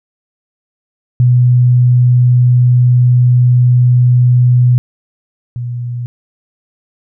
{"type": "tone pair in turn", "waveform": "sine", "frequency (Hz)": [123.7, 121.29], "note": ["B2", "B2"], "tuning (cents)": [3, -31], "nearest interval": "unison", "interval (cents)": 34, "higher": "first", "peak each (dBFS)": [-5, -17], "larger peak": "first", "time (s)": [[1.2, 4.78], [5.56, 6.06]], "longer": "first", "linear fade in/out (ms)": 0, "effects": []}